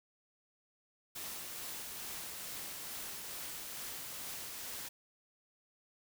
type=noise with tremolo; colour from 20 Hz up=white; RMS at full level=-43 dBFS; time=1.15-4.89 s; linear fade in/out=10 ms; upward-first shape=triangle; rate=2.3 Hz; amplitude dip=25%; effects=none